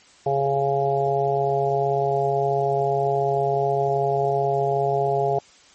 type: harmonic tone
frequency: 138.59 Hz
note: C#3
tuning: in tune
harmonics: 1 / 3 / 4 / 5 / 6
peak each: -28 / -23 / -29 / -22 / -29 dBFS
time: 0.26-5.39 s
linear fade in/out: 5 ms
effects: white hiss -52 dBFS RMS until 5.74 s + MP3 32 kbps